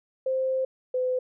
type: tone pair in turn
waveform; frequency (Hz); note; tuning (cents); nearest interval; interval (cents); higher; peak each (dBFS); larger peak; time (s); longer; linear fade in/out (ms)
sine; 523.3 / 507.8; C5 / B4; 0 / +48; minor second; 52; first; -23; neither; 0.26-0.65 / 0.94-1.19; first; 5
effects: none